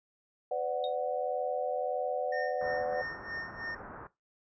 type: chord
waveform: sine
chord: B minor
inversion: none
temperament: equal with one note detuned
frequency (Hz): 505.7 / 587.3 / 740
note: B4 / D5 / F#5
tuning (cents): +41 / 0 / 0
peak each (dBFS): -34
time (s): 0.51-3.02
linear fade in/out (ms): 5
type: tone with exponential decay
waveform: sine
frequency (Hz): 3729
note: A#7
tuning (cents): 0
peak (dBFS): -34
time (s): 0.84-0.94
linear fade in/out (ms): 1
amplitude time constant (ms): 21
type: tone with tremolo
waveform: triangle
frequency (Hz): 1826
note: A#6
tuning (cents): -36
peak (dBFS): -33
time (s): 2.32-3.75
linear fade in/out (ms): 5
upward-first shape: sine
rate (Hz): 3.1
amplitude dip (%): 85
type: low-pass noise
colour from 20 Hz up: white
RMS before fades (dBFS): -46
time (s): 2.61-4.07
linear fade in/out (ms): 2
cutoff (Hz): 1600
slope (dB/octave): 48
effects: noise-tail reverb RT60 0.2 s tail -18 dB re dry + resampled to 16000 Hz